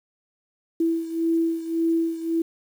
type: beating tone pair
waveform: sine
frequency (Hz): 329.6 / 331.4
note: E4 / E4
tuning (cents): 0 / +9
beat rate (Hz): 1.8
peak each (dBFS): -22 / -26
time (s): 0.8-2.42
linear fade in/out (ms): 5
effects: 8-bit